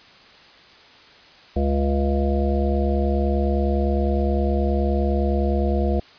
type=harmonic tone; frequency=69.7 Hz; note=C#2; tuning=10 cents sharp; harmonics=1 / 3 / 5 / 7 / 9 / 10; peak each=-20 / -25 / -27 / -28 / -30 / -30 dBFS; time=1.56-6 s; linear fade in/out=5 ms; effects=white hiss -48 dBFS RMS until 6.18 s + resampled to 11025 Hz

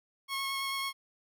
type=tone with vibrato; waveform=15% pulse; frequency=1091 Hz; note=C#6; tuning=28 cents flat; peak=-26 dBFS; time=0.28-0.93 s; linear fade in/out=50 ms; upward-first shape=sine; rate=9.1 Hz; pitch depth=10 cents each way; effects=none

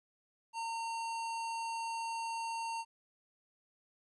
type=tone; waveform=square; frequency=914 Hz; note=A#5; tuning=34 cents flat; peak=-37 dBFS; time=0.53-2.85 s; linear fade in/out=50 ms; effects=resampled to 24000 Hz + 13-bit

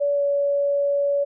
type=tone with pitch glide; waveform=sine; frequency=572 to 567.1 Hz; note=D5 to C#5; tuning=-46 to +39 cents; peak=-18 dBFS; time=0-1.25 s; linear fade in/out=20 ms; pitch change=-15 cents; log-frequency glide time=0.14-0.22 s; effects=none

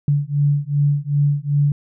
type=beating tone pair; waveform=sine; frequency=143 / 145.6 Hz; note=D3 / D3; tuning=-46 / -15 cents; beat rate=2.6 Hz; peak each=-18 dBFS; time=0.08-1.72 s; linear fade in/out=2 ms; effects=none

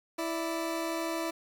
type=tone pair together; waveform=20% pulse; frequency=329.6 / 587.3 Hz; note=E4 / D5; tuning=0 / 0 cents; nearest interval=minor seventh; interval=1000 cents; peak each=-27 / -34 dBFS; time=0.18-1.31 s; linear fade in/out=10 ms; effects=9-bit

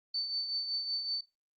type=tone with tremolo; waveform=sine; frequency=4532 Hz; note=C#8; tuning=37 cents sharp; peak=-30 dBFS; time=0.14-1.21 s; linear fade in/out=5 ms; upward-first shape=triangle; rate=5.3 Hz; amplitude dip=55%; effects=noise-tail reverb RT60 0.2 s tail -17 dB re dry + Opus 48 kbps

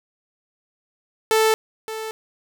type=tone with echo; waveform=sawtooth; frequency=440 Hz; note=A4; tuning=in tune; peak=-11 dBFS; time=1.31-1.54 s; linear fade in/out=0 ms; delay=570 ms; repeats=1; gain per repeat=-13 dB; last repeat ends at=2.11 s; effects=none

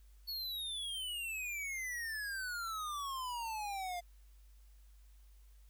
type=exponential sweep; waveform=square; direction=down; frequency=4437 to 693 Hz; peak=-39 dBFS; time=0.27-4.01 s; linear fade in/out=20 ms; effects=added 50 Hz sine -57 dBFS peak until 5.69 s + white hiss -73 dBFS RMS until 5.69 s

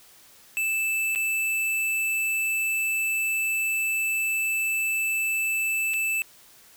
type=tone with dropouts; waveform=square; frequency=2637 Hz; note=E7; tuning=in tune; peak=-24 dBFS; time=0.57-6.22 s; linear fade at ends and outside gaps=0 ms; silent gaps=1.15-1.158 / 5.936-5.94 s; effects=white hiss -53 dBFS RMS until 6.76 s

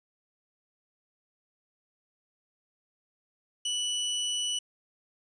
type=tone; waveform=sawtooth; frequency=2960 Hz; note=F#7; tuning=in tune; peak=-25 dBFS; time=3.65-4.59 s; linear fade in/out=5 ms; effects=resampled to 22050 Hz

